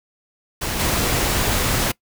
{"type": "noise with level steps", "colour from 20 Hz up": "pink", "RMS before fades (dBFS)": [-24, -20], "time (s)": [0.61, 1.92], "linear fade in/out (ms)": 10, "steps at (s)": 0.79, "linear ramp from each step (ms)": 10, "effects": ["noise-tail reverb RT60 0.1 s tail -22 dB re dry"]}